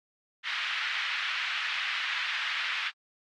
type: band-pass noise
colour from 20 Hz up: pink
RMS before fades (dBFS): -32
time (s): 0.43-2.92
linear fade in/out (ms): 50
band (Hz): 1500 to 3400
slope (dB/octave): 24
effects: AAC 64 kbps